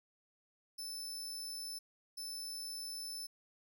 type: tone bursts at uneven times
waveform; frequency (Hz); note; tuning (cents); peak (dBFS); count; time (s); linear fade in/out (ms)
sawtooth; 5274; E8; 0; -39; 2; 0.78-1.79 / 2.17-3.27; 10
effects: none